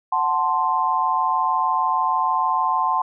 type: chord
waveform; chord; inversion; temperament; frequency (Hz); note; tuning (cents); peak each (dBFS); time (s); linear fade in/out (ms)
sine; F# diminished; none; equal; 740 / 880 / 1046.5; F#5 / A5 / C6; 0 / 0 / 0; -25 / -22 / -20; 0.12-3.02; 5
effects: none